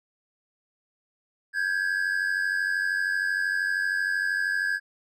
triangle tone pair together, 1586.1 / 1679 Hz, G6 / G#6, +20 / +18 cents, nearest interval minor second, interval 98 cents, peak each -25 dBFS, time 1.53-4.8 s, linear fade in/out 50 ms, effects none

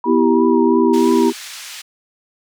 sine tone with vibrato, 962 Hz, B5, 46 cents flat, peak -21 dBFS, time 0.04-1.3 s, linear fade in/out 2 ms, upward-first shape triangle, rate 3 Hz, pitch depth 51 cents each way
sine chord, E minor, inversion second, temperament equal, 246.9 / 329.6 / 392 Hz, B3 / E4 / G4, 0 / 0 / 0 cents, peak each -15 dBFS, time 0.05-1.33 s, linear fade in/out 50 ms
white band-pass noise, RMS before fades -33 dBFS, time 0.93-1.82 s, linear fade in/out 10 ms, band 1500 to 6400 Hz, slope 12 dB/octave
effects none

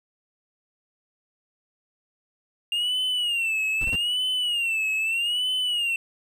triangle tone with vibrato, 2794 Hz, F7, in tune, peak -21 dBFS, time 2.72-5.96 s, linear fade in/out 2 ms, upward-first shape sine, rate 0.8 Hz, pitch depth 140 cents each way
brown noise bursts, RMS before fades -31 dBFS, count 3, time 3.81-3.957 s, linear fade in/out 2 ms, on 35 ms, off 21 ms
effects none

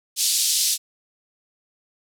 pink band-pass noise, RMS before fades -21 dBFS, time 0.16-0.78 s, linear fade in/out 50 ms, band 3900 to 12000 Hz, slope 24 dB/octave, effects none

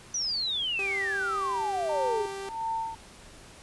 sine exponential sweep, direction down, 6020 to 392 Hz, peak -27 dBFS, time 0.14-2.26 s, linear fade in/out 5 ms
sawtooth tone, 392 Hz, G4, in tune, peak -31 dBFS, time 0.79-2.49 s, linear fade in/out 0 ms
sine tone with tremolo, 900 Hz, A5, 39 cents sharp, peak -27 dBFS, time 1.89-2.95 s, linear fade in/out 5 ms, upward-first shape sine, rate 1.5 Hz, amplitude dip 95%
effects pink hiss -50 dBFS RMS until 3.62 s + resampled to 24000 Hz

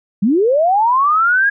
sine linear sweep, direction up, 180 to 1665 Hz, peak -10 dBFS, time 0.22-1.5 s, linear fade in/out 10 ms, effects none

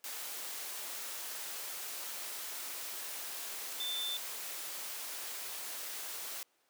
sine tone in noise, 3545 Hz, A7, 12 cents sharp, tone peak -35 dBFS, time 3.8-4.17 s, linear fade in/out 2 ms, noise white, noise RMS -42 dBFS, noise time 0.04-6.43 s, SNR +4 dB, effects pink hiss -73 dBFS RMS until 6.69 s + high-pass 400 Hz 12 dB/octave

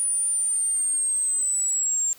sine linear sweep, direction down, 9510 to 7360 Hz, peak -21 dBFS, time 0-2.13 s, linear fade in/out 0 ms, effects white hiss -51 dBFS RMS until 2.18 s

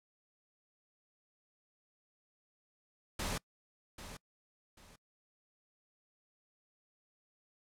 pink noise with echo, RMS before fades -37 dBFS, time 3.19-3.38 s, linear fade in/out 5 ms, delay 790 ms, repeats 2, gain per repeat -11 dB, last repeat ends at 4.96 s, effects noise-tail reverb RT60 0.1 s tail -25 dB re dry + low-pass 11000 Hz 12 dB/octave

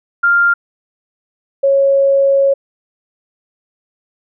sine tone pair in turn, 1396.9 / 550.4 Hz, F6 / C#5, 0 / -12 cents, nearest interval octave + major third, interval 1612 cents, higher first, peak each -8 dBFS, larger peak neither, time 0.23-0.54 / 1.63-2.54 s, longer second, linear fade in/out 10 ms, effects none

